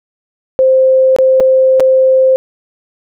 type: tone with dropouts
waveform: sine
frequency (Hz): 523.3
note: C5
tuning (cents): 0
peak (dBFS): -5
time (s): 0.59-2.36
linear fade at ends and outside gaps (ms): 0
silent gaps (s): 1.163-1.186 / 1.4-1.405 / 1.798-1.804
effects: none